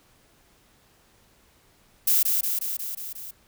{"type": "noise with echo", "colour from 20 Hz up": "violet", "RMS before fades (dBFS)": -20, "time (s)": [2.07, 2.23], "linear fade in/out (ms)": 5, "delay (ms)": 180, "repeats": 6, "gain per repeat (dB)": -3, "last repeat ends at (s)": 3.31, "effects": ["pink hiss -60 dBFS RMS until 3.47 s"]}